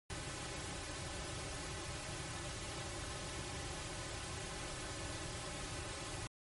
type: noise with comb filter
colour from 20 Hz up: pink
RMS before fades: -44 dBFS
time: 0.1-6.27 s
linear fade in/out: 0 ms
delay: 4.3 ms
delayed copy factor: -0.8
effects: MP3 48 kbps